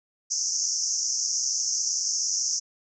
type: band-pass noise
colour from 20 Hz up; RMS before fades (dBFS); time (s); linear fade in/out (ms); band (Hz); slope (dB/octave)
white; -27; 0.3-2.6; 20; 5300 to 6600; 96
effects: none